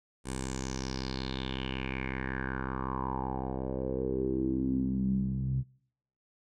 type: tone with low-pass filter sweep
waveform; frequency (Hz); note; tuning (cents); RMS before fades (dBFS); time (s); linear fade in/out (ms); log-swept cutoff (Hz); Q
10% pulse; 65.41; C2; 0; -33; 0.24-5.64; 50; 9100 to 130; 5.5
effects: noise-tail reverb RT60 0.7 s tail -26 dB re dry

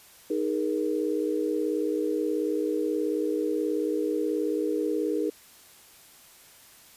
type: chord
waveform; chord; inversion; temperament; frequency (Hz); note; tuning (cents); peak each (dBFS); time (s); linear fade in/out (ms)
sine; D# suspended fourth; none; equal with one note detuned; 311.1 / 415.3 / 473.8; D#4 / G#4 / A#4; 0 / 0 / +28; -28 / -29 / -30; 0.3-5.3; 5
effects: white hiss -53 dBFS RMS until 6.96 s + resampled to 32000 Hz

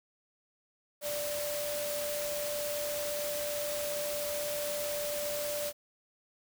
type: tone in noise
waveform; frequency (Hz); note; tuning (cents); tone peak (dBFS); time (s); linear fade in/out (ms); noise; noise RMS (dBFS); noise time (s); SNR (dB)
sine; 587.3; D5; 0; -34; 1.01-5.73; 50; white; -38; 1.01-5.73; +1
effects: none

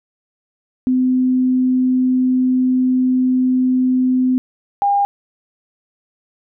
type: tone pair in turn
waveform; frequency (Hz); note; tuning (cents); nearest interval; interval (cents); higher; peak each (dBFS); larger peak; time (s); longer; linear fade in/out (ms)
sine; 255.3 / 805.9; C4 / G5; -42 / +48; octave + minor sixth; 1990; second; -12; neither; 0.87-4.38 / 4.82-5.05; first; 0
effects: none

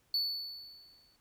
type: tone with exponential decay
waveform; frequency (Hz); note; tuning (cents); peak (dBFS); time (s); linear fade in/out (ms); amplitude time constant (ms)
triangle; 4461; C#8; +10; -26; 0.14-1.16; 2; 220
effects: pink hiss -71 dBFS RMS until 1.2 s

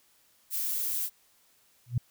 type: noise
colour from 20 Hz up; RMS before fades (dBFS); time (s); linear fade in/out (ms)
violet; -31; 0.5-1.1; 50
type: tone with exponential growth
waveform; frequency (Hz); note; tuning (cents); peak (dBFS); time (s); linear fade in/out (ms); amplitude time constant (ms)
sine; 121.7; B2; -25; -20; 1.86-1.98; 5; 25
effects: white hiss -65 dBFS RMS until 2.1 s

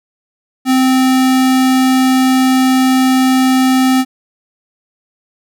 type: tone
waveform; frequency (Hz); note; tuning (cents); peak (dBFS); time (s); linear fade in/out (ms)
square; 259.8; C4; -12; -9; 0.65-4.05; 50
effects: none

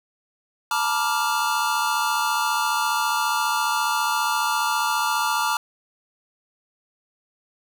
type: chord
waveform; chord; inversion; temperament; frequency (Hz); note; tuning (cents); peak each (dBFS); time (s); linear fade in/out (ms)
square; Bb major seventh; third; equal with one note detuned; 880 / 954.7 / 1174.7 / 1396.9; A5 / Bb5 / D6 / F6; 0 / +41 / 0 / 0; -27; 0.71-5.57; 2
effects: none

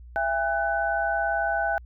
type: tone cluster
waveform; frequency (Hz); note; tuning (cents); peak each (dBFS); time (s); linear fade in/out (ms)
sine; 669 / 807 / 1501; E5 / G#5 / F#6; +25 / -50 / +24; -27; 0.16-1.78; 0
effects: added 60 Hz sine -42 dBFS peak until 1.85 s

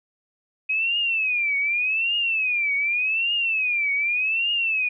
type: tone with vibrato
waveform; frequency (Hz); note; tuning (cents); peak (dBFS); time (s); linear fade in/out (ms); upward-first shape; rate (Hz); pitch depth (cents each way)
sine; 2523; D#7; +23; -20; 0.69-4.89; 10; triangle; 0.85; 220
effects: none

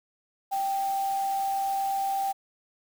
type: tone in noise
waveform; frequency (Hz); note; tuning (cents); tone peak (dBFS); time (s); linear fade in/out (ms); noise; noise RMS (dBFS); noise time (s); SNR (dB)
sine; 784; G5; 0; -25; 0.51-2.33; 20; white; -43; 0.51-2.33; +15
effects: none

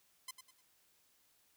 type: tone with echo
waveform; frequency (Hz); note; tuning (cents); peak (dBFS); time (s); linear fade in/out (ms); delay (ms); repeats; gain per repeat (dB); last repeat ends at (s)
5% pulse; 1029; C6; -29; -30; 0.28-0.31; 5; 100; 3; -9; 0.61
effects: white hiss -72 dBFS RMS until 1.56 s

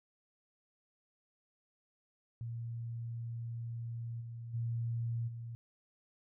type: tone with level steps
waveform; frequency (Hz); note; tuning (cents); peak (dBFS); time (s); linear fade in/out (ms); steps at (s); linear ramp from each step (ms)
sine; 116.54; A#2; 0; -38 / -42 / -33 / -41; 2.41-5.55; 0; 4.2 / 4.53 / 5.27; 20
effects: none

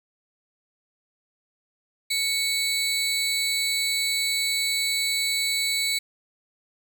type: tone pair together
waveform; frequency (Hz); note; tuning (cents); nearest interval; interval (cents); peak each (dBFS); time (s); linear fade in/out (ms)
30% pulse; 2215 / 3960; C#7 / B7; -2 / +4; minor seventh; 1006; -23; 2.1-5.99; 10
effects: none

